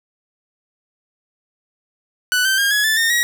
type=tone with pitch steps; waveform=sawtooth; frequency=1489 / 1551.3 / 1616.3 / 1683.9 / 1754.4 / 1827.9 / 1904.4 Hz; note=F#6 / G6 / G#6 / G#6 / A6 / A#6 / A#6; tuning=+11 / -19 / -47 / +23 / -6 / -34 / +37 cents; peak=-11 dBFS; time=2.32-3.23 s; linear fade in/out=0 ms; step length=130 ms; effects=none